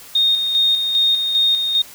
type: tone with tremolo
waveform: sine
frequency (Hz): 3694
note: A#7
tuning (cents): -16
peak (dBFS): -12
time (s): 0.15-1.82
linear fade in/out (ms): 5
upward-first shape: square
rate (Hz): 2.5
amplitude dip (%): 45
effects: white hiss -40 dBFS RMS until 1.94 s